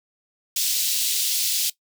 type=high-pass noise; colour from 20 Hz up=pink; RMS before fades=-23 dBFS; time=0.56-1.7 s; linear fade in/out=5 ms; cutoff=3400 Hz; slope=24 dB/octave; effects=noise-tail reverb RT60 0.1 s tail -18 dB re dry